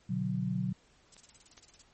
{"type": "chord", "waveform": "sine", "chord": "B minor", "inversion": "none", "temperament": "equal", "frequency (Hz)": [123.47, 146.83, 185], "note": ["B2", "D3", "F#3"], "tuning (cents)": [0, 0, 0], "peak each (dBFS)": [-35, -36, -32], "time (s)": [0.09, 0.73], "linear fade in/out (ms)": 10}
{"type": "noise bursts", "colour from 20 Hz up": "violet", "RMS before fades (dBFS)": -45, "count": 13, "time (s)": [1.12, 1.818], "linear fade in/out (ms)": 2, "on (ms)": 26, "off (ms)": 30}
{"type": "clicks", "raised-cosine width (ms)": 0.2, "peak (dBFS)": [-38, -35], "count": 2, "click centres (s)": [1.166, 1.578]}
{"effects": ["pink hiss -65 dBFS RMS until 1.93 s", "MP3 32 kbps"]}